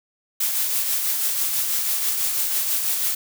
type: noise with tremolo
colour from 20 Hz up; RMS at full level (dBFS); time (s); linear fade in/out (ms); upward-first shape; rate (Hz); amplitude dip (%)
blue; -21; 0.4-3.15; 5; triangle; 6.1; 40
effects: none